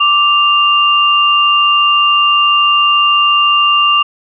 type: tone pair together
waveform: sine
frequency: 1174.7 / 2794 Hz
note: D6 / F7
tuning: 0 / 0 cents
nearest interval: octave + minor third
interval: 1500 cents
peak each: -10 dBFS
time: 0-4.03 s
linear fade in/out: 10 ms
effects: none